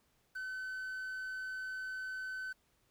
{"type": "tone with quantisation", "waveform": "triangle", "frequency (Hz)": 1520, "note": "F#6", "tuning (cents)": 46, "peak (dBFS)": -37, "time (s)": [0.35, 2.53], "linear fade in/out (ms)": 10, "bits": 10, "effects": ["pink hiss -74 dBFS RMS until 2.9 s"]}